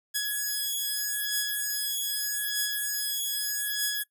5% pulse beating tone pair, 1678 / 1678.81 Hz, G#6 / G#6, +17 / +18 cents, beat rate 0.81 Hz, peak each -20 / -20 dBFS, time 0.14-4.04 s, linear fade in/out 20 ms, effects noise-tail reverb RT60 0.1 s tail -21 dB re dry

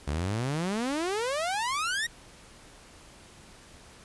sawtooth exponential sweep, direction up, 68.4 to 1921 Hz, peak -24 dBFS, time 0.07-2.07 s, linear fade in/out 10 ms, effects pink hiss -52 dBFS RMS until 4.04 s + resampled to 24000 Hz

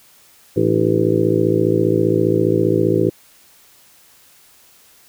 harmonic tone with a mistuned harmonic, 55 Hz, A1, in tune, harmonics 2 / 3 / 4 / 5 / 6 / 7 / 8 / 9, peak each -22 / -22 / -27 / -25 / -19 / -18 / -23 / -22 dBFS, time 0.56-3.1 s, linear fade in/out 10 ms, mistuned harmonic 5, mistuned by +100 cents, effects white hiss -50 dBFS RMS until 5.08 s

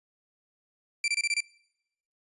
sawtooth tone bursts, 2349 Hz, D7, in tune, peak -21 dBFS, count 6, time 1.04-1.405 s, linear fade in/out 2 ms, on 40 ms, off 25 ms, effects noise-tail reverb RT60 0.8 s tail -24 dB re dry + resampled to 24000 Hz

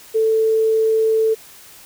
sine tone, 442.5 Hz, A4, 10 cents sharp, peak -13 dBFS, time 0.14-1.35 s, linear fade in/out 20 ms, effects white hiss -43 dBFS RMS until 1.85 s

